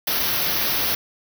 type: band-stop noise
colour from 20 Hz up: white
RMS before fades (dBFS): -22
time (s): 0.07-0.95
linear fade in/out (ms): 5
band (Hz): 6000 to 11000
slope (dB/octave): 96
effects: none